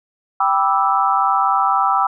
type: chord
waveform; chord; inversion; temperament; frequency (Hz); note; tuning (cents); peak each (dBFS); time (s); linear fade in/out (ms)
sine; E minor seventh; first; equal with one note detuned; 784 / 982.1 / 1174.7 / 1318.5; G5 / B5 / D6 / E6; 0 / -10 / 0 / 0; -18 / -20 / -20 / -18; 0.4-2.07; 5
effects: none